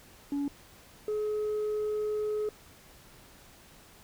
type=tone pair in turn; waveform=sine; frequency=283.9 / 424.4 Hz; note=C#4 / G#4; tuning=+41 / +38 cents; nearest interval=perfect fifth; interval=697 cents; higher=second; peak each=-26 dBFS; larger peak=neither; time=0.32-0.48 / 1.08-2.49 s; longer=second; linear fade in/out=2 ms; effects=tanh soft clip ceiling -27 dBFS + pink hiss -55 dBFS RMS until 4.03 s